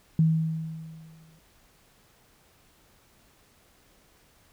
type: tone with exponential decay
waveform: sine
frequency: 160.4 Hz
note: E3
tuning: 47 cents flat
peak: -16 dBFS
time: 0.19-1.39 s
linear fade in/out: 2 ms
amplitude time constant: 260 ms
effects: pink hiss -61 dBFS RMS until 4.52 s